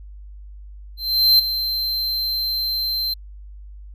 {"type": "tone with ADSR envelope", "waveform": "square", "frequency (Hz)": 4116, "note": "C8", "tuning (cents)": -29, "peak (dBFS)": -10, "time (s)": [0.97, 3.14], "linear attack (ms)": 420, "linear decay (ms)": 10, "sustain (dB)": -11, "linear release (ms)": 8, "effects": ["added 50 Hz sine -36 dBFS peak until 3.94 s"]}